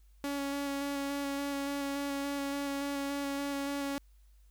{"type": "tone with vibrato", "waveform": "sawtooth", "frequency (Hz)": 280.6, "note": "C#4", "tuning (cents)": 21, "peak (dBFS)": -29, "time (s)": [0.24, 3.98], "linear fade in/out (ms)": 0, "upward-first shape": "square", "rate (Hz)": 3.5, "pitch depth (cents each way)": 12, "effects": ["added 50 Hz sine -57 dBFS peak until 4.5 s", "white hiss -74 dBFS RMS until 4.5 s"]}